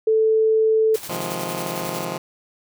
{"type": "tone", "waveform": "sine", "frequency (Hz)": 440, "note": "A4", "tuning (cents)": 0, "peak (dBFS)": -14, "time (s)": [0.07, 0.96], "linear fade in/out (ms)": 5}
{"type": "noise with tremolo", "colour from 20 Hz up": "white", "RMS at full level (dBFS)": -33, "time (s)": [0.94, 2.05], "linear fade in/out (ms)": 5, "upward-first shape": "square", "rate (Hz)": 11, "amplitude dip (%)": 50}
{"type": "chord", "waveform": "10% pulse", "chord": "F minor seventh", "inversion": "second", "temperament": "just", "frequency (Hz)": [130.96, 157.15, 174.61, 209.5], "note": ["C3", "Eb3", "F3", "Ab3"], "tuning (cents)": [2, 18, 0, 15], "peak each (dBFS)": [-26, -25, -21, -26], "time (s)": [1.09, 2.18], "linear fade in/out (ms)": 5}
{"effects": []}